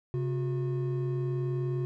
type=tone pair together; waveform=triangle; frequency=133.37 / 360.4 Hz; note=C3 / F#4; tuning=+34 / -45 cents; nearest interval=octave + perfect fourth; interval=1721 cents; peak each=-27 / -32 dBFS; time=0.14-1.85 s; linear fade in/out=0 ms; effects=none